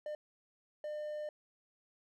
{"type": "tone bursts at uneven times", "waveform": "triangle", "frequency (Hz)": 602, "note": "D5", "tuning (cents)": 43, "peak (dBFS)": -36, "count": 2, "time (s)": [[0.06, 0.15], [0.84, 1.29]], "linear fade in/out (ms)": 2, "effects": []}